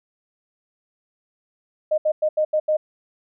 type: tone bursts at uneven times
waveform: sine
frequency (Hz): 616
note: D#5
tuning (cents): -17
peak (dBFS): -16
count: 6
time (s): 1.91-1.98 / 2.05-2.12 / 2.22-2.29 / 2.37-2.45 / 2.53-2.6 / 2.68-2.77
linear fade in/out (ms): 10
effects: none